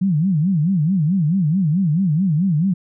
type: tone with vibrato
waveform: sine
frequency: 170.5 Hz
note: F3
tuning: 41 cents flat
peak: -14 dBFS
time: 0.01-2.74 s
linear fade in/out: 10 ms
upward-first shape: sine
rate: 4.6 Hz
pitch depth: 260 cents each way
effects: none